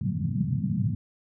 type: band-pass noise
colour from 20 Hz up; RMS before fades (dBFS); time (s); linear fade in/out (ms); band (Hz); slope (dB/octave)
pink; -27; 0.01-0.95; 2; 100 to 210; 48
effects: none